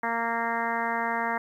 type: harmonic tone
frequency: 231.3 Hz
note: A#3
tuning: 13 cents flat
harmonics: 1 / 2 / 3 / 4 / 5 / 6 / 7 / 8 / 9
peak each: -36 / -37 / -33 / -30 / -35 / -37 / -35 / -34 / -39 dBFS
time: 0.03-1.38 s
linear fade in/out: 5 ms
effects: 10-bit